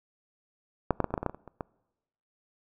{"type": "clicks", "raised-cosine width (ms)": 1, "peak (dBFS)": [-8, -10, -13, -26, -13, -16, -18, -13, -23, -29, -30, -19], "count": 12, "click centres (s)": [0.907, 1.003, 1.043, 1.106, 1.14, 1.178, 1.23, 1.263, 1.296, 1.346, 1.477, 1.608], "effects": ["noise-tail reverb RT60 1.0 s tail -25 dB re dry"]}